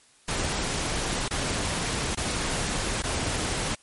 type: noise with dropouts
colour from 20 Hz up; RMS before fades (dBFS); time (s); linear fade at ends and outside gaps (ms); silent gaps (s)
pink; -28; 0.28-3.75; 5; 1.282-1.308 / 2.15-2.172 / 3.023-3.036
effects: white hiss -58 dBFS RMS until 3.82 s + MP3 48 kbps